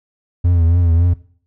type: tone with vibrato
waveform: triangle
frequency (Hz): 85.3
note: F2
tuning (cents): -40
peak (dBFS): -8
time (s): 0.44-1.14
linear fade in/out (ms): 10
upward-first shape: triangle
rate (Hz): 3.6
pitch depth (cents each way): 75
effects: noise-tail reverb RT60 0.5 s tail -18 dB re dry